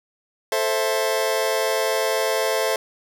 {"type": "chord", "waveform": "sawtooth", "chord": "A minor", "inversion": "none", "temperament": "just", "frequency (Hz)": [440, 528, 660], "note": ["A4", "C5", "E5"], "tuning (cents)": [0, 16, 2], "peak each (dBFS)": -20, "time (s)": [0.52, 2.76], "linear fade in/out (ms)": 2, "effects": ["9-bit"]}